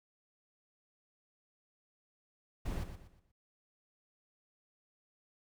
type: noise with echo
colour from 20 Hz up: brown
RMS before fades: -37 dBFS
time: 2.65-2.84 s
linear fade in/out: 10 ms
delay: 120 ms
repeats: 4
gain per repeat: -9 dB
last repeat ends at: 3.32 s
effects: none

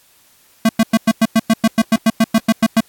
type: tone bursts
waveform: square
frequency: 223.7 Hz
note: A3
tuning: 29 cents sharp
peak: -9 dBFS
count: 16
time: 0.65-2.806 s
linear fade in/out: 5 ms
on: 41 ms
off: 100 ms
effects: white hiss -52 dBFS RMS until 2.88 s + AAC 64 kbps

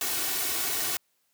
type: noise with comb filter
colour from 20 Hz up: white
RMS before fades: -29 dBFS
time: 0.01-0.97 s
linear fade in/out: 2 ms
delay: 2.7 ms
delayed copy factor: +0.65
effects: white hiss -72 dBFS RMS until 1.33 s + high-pass 100 Hz 12 dB/octave

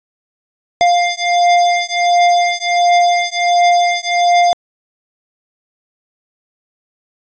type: beating tone pair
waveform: square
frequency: 700 / 701.4 Hz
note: F5 / F5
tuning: +4 / +7 cents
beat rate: 1.4 Hz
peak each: -14 dBFS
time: 0.81-4.53 s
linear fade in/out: 0 ms
effects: resampled to 16000 Hz

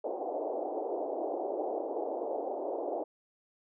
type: band-pass noise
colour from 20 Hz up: white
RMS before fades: -35 dBFS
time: 0.04-3.04 s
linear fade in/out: 5 ms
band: 310 to 760 Hz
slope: 48 dB/octave
effects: none

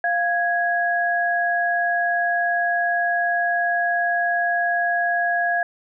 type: tone pair together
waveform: sine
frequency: 697 / 1659.7 Hz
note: F5 / G#6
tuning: -4 / -2 cents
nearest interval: octave + minor third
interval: 1502 cents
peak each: -21 dBFS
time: 0.04-5.63 s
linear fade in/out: 2 ms
effects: none

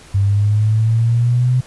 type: exponential sweep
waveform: sine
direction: up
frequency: 97.8 to 127.9 Hz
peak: -11 dBFS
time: 0.14-1.61 s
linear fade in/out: 10 ms
effects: pink hiss -42 dBFS RMS until 1.66 s + resampled to 24000 Hz

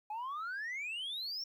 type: exponential sweep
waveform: sine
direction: up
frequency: 828 to 5588 Hz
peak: -35 dBFS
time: 0.1-1.44 s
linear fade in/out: 5 ms
effects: tanh soft clip ceiling -36 dBFS + 12-bit

